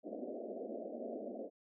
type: band-pass noise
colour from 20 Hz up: white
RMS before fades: -44 dBFS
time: 0.03-1.5 s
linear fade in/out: 50 ms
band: 210 to 680 Hz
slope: 96 dB/octave
effects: none